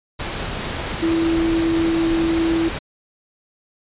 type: tone in noise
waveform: sine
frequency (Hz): 330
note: E4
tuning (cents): +2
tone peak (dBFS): -16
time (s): 1.02-2.69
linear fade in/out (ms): 10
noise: pink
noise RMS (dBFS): -26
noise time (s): 0.19-2.79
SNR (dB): +7
effects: resampled to 8000 Hz